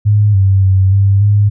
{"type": "tone with pitch steps", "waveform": "sine", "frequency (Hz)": [104.3, 96.8, 95.3, 98.8, 102.9], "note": ["G#2", "G2", "G2", "G2", "G#2"], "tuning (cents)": [8, -21, -48, 14, -16], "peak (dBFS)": -6, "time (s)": [0.05, 1.5], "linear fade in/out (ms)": 20, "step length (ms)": 290, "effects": []}